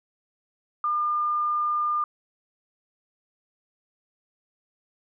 sine tone, 1205 Hz, D6, 44 cents sharp, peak -22 dBFS, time 0.84-2.04 s, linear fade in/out 2 ms, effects none

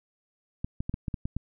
clicks, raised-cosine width 5 ms, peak -18 dBFS, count 8, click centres 0.645 / 0.805 / 0.895 / 0.941 / 1.082 / 1.142 / 1.255 / 1.366 s, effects none

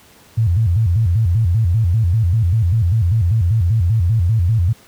sine tone with vibrato, 98.6 Hz, G2, 11 cents sharp, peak -11 dBFS, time 0.37-4.73 s, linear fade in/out 10 ms, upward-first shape square, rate 5.1 Hz, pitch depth 230 cents each way, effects pink hiss -47 dBFS RMS until 4.87 s + high-pass 60 Hz 12 dB/octave

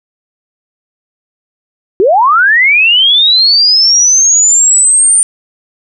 sine linear sweep, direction up, 349.2 to 9110 Hz, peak -4 dBFS, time 2-5.23 s, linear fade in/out 0 ms, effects none

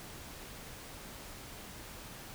silence, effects pink hiss -48 dBFS RMS until 2.34 s

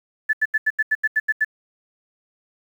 sine tone bursts, 1739 Hz, A6, 21 cents flat, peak -15 dBFS, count 10, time 0.29-1.448 s, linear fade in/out 10 ms, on 42 ms, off 82 ms, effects 8-bit

